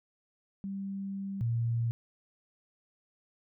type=tone pair in turn; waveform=sine; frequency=196 / 116.54 Hz; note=G3 / A#2; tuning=0 / 0 cents; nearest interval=major sixth; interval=900 cents; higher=first; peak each=-34 / -27 dBFS; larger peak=second; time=0.64-1.41 / 1.41-1.91 s; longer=first; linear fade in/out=0 ms; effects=none